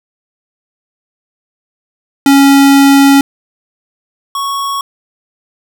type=tone pair in turn; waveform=square; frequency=277.2 / 1108.8 Hz; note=C#4 / C#6; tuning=0 / 0 cents; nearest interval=2 octaves; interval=2400 cents; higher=second; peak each=-4 / -15 dBFS; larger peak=first; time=2.26-3.21 / 4.35-4.81 s; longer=first; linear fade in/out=2 ms; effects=none